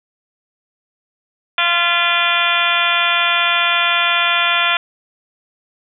harmonic tone with a mistuned harmonic, 345.3 Hz, F4, 20 cents flat, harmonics 2 / 3 / 4 / 5 / 6 / 7 / 8 / 9 / 10, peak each -24 / -23 / -19 / -23 / -25 / -19 / -24 / -23 / -21 dBFS, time 1.58-4.77 s, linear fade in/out 2 ms, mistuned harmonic 6, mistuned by -43 cents, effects none

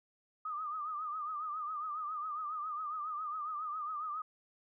sine tone with vibrato, 1226 Hz, D#6, 26 cents flat, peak -36 dBFS, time 0.45-4.22 s, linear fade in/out 5 ms, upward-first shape triangle, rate 7.3 Hz, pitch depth 99 cents each way, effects none

